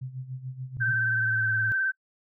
sine tone with tremolo, 129.5 Hz, C3, 17 cents flat, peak -31 dBFS, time 0.01-0.94 s, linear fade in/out 10 ms, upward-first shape sine, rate 6.9 Hz, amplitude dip 75%
sine tone with pitch glide, 116.54 to 110.51 Hz, A#2 to A2, 0 to +8 cents, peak -31 dBFS, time 0.77-1.72 s, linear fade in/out 0 ms, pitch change -92 cents, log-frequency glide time 1.09-1.52 s
sine tone with vibrato, 1551 Hz, G6, 19 cents flat, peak -23 dBFS, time 0.8-1.92 s, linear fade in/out 20 ms, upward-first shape triangle, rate 19 Hz, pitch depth 43 cents each way
effects noise-tail reverb RT60 0.1 s tail -25 dB re dry

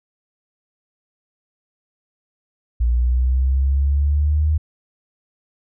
sine linear sweep, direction up, 58.27 to 77.78 Hz, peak -14 dBFS, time 2.8-4.58 s, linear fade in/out 10 ms, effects none

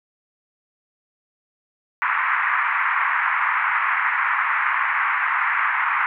pink band-pass noise, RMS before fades -21 dBFS, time 2.02-6.06 s, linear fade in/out 0 ms, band 970 to 2200 Hz, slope 48 dB/octave, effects none

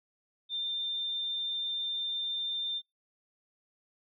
sine tone, 3593 Hz, A7, 36 cents sharp, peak -31 dBFS, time 0.49-2.82 s, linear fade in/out 50 ms, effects noise-tail reverb RT60 0.2 s tail -24 dB re dry

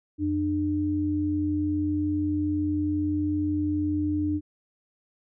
sine tone pair together, 89.3 / 300.4 Hz, F2 / D4, +39 / +39 cents, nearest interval octave + major sixth, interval 2100 cents, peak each -30 / -24 dBFS, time 0.18-4.41 s, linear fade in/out 50 ms, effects none

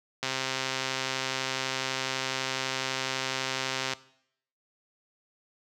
click train, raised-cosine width 0.2 ms, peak -12 dBFS, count 490, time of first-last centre 0.23-3.935 s, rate 132 Hz, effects noise-tail reverb RT60 0.7 s tail -19 dB re dry + high-pass 80 Hz 12 dB/octave

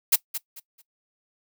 blue noise with echo, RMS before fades -17 dBFS, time 0.12-0.16 s, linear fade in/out 10 ms, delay 220 ms, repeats 3, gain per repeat -12 dB, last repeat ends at 0.82 s, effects noise-tail reverb RT60 0.1 s tail -19 dB re dry

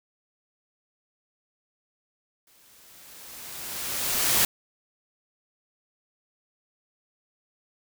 white noise with exponential growth, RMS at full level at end -20 dBFS, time 2.47-4.45 s, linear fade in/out 2 ms, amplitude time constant 430 ms, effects none

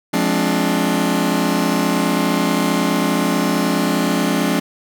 sawtooth chord, D half-diminished seventh, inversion first, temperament just, 176.2 / 211.4 / 264.3 / 293.7 Hz, F3 / Ab3 / C4 / D4, +16 / +31 / +18 / 0 cents, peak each -17 dBFS, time 0.13-4.6 s, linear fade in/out 10 ms, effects none

